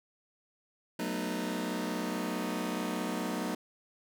sawtooth chord, B dominant seventh, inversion second, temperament just, 185.21 / 222.2 / 246.9 / 308.7 Hz, F#3 / A3 / B3 / D#4, +2 / +17 / 0 / -14 cents, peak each -34 dBFS, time 0.99-3.55 s, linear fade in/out 5 ms, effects none

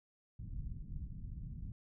pink low-pass noise, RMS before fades -44 dBFS, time 0.39-1.72 s, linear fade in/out 2 ms, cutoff 170 Hz, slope 24 dB/octave, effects none

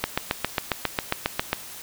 click train, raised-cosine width 0.3 ms, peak -5 dBFS, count 12, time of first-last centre 0.04-1.531 s, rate 7.38 Hz, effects white hiss -40 dBFS RMS until 1.82 s

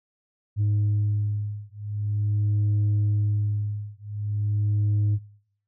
sine beating tone pair, 103.83 / 104.27 Hz, G#2 / G#2, 0 / +7 cents, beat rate 0.44 Hz, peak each -23 dBFS, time 0.56-5.19 s, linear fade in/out 50 ms, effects noise-tail reverb RT60 0.7 s tail -25 dB re dry + tanh soft clip ceiling -18 dBFS

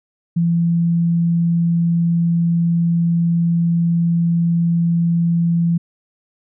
sine tone, 169.2 Hz, E3, 45 cents sharp, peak -13 dBFS, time 0.36-5.78 s, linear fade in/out 10 ms, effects none

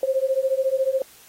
sine beating tone pair, 523.3 / 537.3 Hz, C5 / C5, 0 / +46 cents, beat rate 14 Hz, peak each -22 dBFS, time 0.03-1.02 s, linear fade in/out 2 ms, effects white hiss -50 dBFS RMS until 1.28 s + AAC 48 kbps

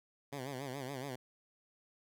10% pulse tone with vibrato, 134.2 Hz, C3, 44 cents sharp, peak -32 dBFS, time 0.32-1.16 s, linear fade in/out 10 ms, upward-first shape sine, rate 7.1 Hz, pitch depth 120 cents each way, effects none

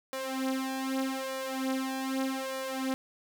sawtooth tone with flanger, 264.6 Hz, C4, 20 cents sharp, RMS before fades -33 dBFS, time 0.13-2.94 s, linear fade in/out 0 ms, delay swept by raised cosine 1.7 to 5 ms, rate 0.82 Hz, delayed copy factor +0.85, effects none

